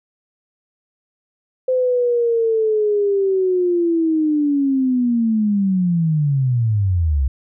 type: linear sweep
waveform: sine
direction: down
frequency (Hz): 516 to 63.1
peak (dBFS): -14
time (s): 1.68-7.28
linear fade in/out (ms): 5
effects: none